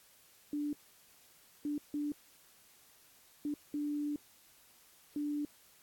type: tone bursts at uneven times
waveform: sine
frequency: 293.7 Hz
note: D4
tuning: in tune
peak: -33 dBFS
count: 6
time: 0.53-0.73 / 1.65-1.78 / 1.94-2.12 / 3.45-3.54 / 3.74-4.16 / 5.16-5.45 s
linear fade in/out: 2 ms
effects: white hiss -63 dBFS RMS until 5.82 s + AAC 64 kbps